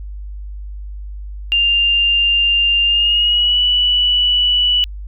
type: tone with pitch glide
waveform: sine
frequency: 2796 to 2955 Hz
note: F7 to F#7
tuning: +1 to -3 cents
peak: -11 dBFS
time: 1.52-4.84 s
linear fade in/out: 0 ms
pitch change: +96 cents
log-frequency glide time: 2.85-3.59 s
effects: added 50 Hz sine -26 dBFS peak until 5.07 s